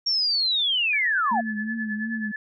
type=linear sweep; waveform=sine; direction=down; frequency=5580 to 650 Hz; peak=-20 dBFS; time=0.06-1.41 s; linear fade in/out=10 ms
type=tone with tremolo; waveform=sine; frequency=1728 Hz; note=A6; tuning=32 cents flat; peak=-27 dBFS; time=0.93-2.36 s; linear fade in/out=2 ms; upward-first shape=sine; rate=9.3 Hz; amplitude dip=80%
type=tone with vibrato; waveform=sine; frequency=219.3 Hz; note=A3; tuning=6 cents flat; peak=-27 dBFS; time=1.31-2.32 s; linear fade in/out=10 ms; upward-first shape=triangle; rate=2.8 Hz; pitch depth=81 cents each way
effects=none